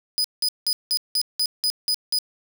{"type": "tone bursts", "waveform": "40% pulse", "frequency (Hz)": 4978, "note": "D#8", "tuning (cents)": 0, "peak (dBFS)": -18, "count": 9, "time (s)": [0.18, 2.187], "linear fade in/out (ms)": 0, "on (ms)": 63, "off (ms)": 180, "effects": []}